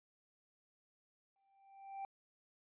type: tone with exponential growth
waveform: triangle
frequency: 784 Hz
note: G5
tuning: in tune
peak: -38 dBFS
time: 1.36-2.05 s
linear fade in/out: 1 ms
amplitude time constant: 150 ms
effects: resampled to 8000 Hz